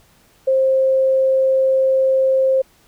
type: tone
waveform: sine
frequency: 529 Hz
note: C5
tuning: 19 cents sharp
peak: -12 dBFS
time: 0.47-2.62 s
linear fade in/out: 10 ms
effects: pink hiss -54 dBFS RMS until 2.87 s